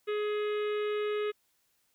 harmonic tone, 419.8 Hz, G#4, 19 cents sharp, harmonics 1 / 3 / 4 / 5 / 6 / 7 / 8 / 9, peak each -29 / -41 / -47 / -45 / -48 / -49 / -53 / -53 dBFS, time 0.07-1.32 s, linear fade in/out 20 ms, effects white hiss -73 dBFS RMS until 1.94 s

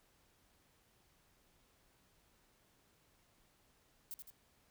violet noise with echo, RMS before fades -45 dBFS, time 4.11-4.14 s, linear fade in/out 0 ms, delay 81 ms, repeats 2, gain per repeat -5 dB, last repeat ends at 4.302 s, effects pink hiss -72 dBFS RMS until 4.7 s

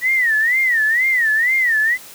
sine tone with vibrato, 1909 Hz, A#6, 41 cents sharp, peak -13 dBFS, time 0.01-1.98 s, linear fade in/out 50 ms, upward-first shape sine, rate 2.1 Hz, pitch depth 180 cents each way, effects white hiss -39 dBFS RMS until 2.14 s + high-pass 80 Hz 12 dB/octave

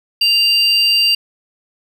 triangle tone pair together, 2794 / 4699 Hz, F7 / D8, 0 / 0 cents, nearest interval major sixth, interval 900 cents, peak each -12 dBFS, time 0.21-1.15 s, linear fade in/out 5 ms, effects none

